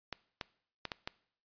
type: clicks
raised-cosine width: 0.2 ms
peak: -19 dBFS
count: 5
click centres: 0.127 / 0.412 / 0.853 / 0.918 / 1.075 s
effects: noise-tail reverb RT60 0.6 s tail -21 dB re dry + resampled to 11025 Hz